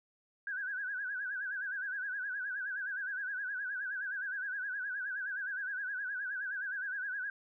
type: tone with vibrato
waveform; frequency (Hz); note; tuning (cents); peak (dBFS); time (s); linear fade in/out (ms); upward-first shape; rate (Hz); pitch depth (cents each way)
sine; 1568; G6; 0; -35; 0.47-7.3; 2; sine; 9.6; 110
effects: none